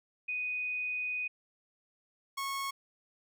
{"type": "tone pair in turn", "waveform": ["sine", "sawtooth"], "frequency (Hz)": [2489, 1097.6], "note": ["D#7", "C#6"], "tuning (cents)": [0, -17], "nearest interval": "octave + major second", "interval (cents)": 1417, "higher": "first", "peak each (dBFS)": [-32, -30], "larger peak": "second", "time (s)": [[0.28, 1.28], [2.37, 2.71]], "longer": "first", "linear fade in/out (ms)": 10, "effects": []}